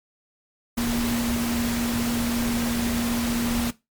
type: tone in noise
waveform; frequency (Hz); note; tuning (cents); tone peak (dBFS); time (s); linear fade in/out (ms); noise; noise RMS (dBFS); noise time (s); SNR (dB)
sine; 236.4; A#3; +24; -23; 0.77-3.71; 10; pink; -29; 0.77-3.71; +3
effects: noise-tail reverb RT60 0.2 s tail -17 dB re dry + MP3 96 kbps